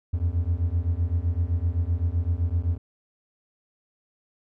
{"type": "beating tone pair", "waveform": "triangle", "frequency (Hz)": [81.7, 89.5], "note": ["E2", "F2"], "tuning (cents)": [-15, 43], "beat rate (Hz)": 7.8, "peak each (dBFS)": -23, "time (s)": [0.13, 2.78], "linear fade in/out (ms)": 10, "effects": []}